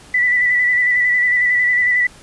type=tone with vibrato; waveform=sine; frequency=1972 Hz; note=B6; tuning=3 cents flat; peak=-12 dBFS; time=0.14-2.07 s; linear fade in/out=5 ms; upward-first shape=square; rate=11 Hz; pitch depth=23 cents each way; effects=pink hiss -43 dBFS RMS until 2.22 s + resampled to 24000 Hz